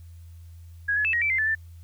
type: tone with pitch steps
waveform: sine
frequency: 1653 / 1700 / 2626 / 1890 / 2325 / 2082 / 1748 / 1774 Hz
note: G#6 / G#6 / E7 / A#6 / D7 / C7 / A6 / A6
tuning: -9 / +40 / -7 / +23 / -18 / -9 / -12 / +14 cents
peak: -21 dBFS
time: 0.88-1.552 s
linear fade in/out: 10 ms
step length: 84 ms
effects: added 84 Hz sine -42 dBFS peak until 1.83 s + white hiss -64 dBFS RMS until 1.83 s

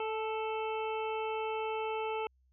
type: harmonic tone with a mistuned harmonic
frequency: 440 Hz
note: A4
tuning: in tune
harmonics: 1 / 2 / 3 / 5 / 6 / 7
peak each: -35 / -37 / -44 / -49 / -44 / -51 dBFS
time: 0-2.27 s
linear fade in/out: 2 ms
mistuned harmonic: 2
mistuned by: -16 cents
effects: added 64 Hz sine -66 dBFS peak until 2.52 s

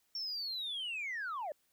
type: linear sweep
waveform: sine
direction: down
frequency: 5500 to 552 Hz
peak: -35 dBFS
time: 0.15-1.52 s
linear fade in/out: 2 ms
effects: tanh soft clip ceiling -34 dBFS + white hiss -75 dBFS RMS until 1.72 s

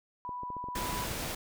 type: tone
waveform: sine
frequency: 987.8 Hz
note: B5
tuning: in tune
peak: -36 dBFS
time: 0.25-1.04 s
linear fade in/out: 0 ms
type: clicks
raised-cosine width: 2 ms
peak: -31 dBFS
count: 8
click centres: 0.292 / 0.434 / 0.503 / 0.567 / 0.641 / 0.686 / 0.785 / 0.82 s
type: noise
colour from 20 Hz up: pink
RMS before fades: -36 dBFS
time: 0.75-1.35 s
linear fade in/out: 5 ms
effects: none

